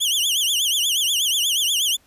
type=tone with vibrato; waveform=sawtooth; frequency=3136 Hz; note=G7; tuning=in tune; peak=-15 dBFS; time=0-1.97 s; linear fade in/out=20 ms; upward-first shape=triangle; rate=8.3 Hz; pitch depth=220 cents each way; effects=pink hiss -58 dBFS RMS until 2.06 s + resampled to 32000 Hz